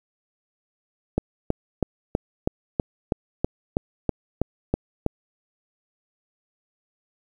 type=click train; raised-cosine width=2 ms; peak=-7 dBFS; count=13; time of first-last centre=1.18-5.063 s; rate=3.09 Hz; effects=8-bit

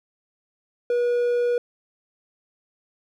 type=tone; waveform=triangle; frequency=483.1 Hz; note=B4; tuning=38 cents flat; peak=-17 dBFS; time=0.9-1.58 s; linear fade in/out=2 ms; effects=none

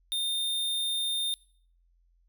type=tone; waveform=square; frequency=3633 Hz; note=A#7; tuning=45 cents flat; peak=-28 dBFS; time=0.12-1.34 s; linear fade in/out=0 ms; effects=noise-tail reverb RT60 0.6 s tail -25 dB re dry + added 43 Hz sine -63 dBFS peak until 2.28 s

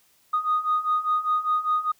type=beating tone pair; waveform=sine; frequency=1237 / 1242 Hz; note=D#6 / D#6; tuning=-10 / -3 cents; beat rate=5 Hz; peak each=-25 / -22 dBFS; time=0.33-1.92 s; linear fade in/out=10 ms; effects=tanh soft clip ceiling -15 dBFS + white hiss -62 dBFS RMS until 1.99 s

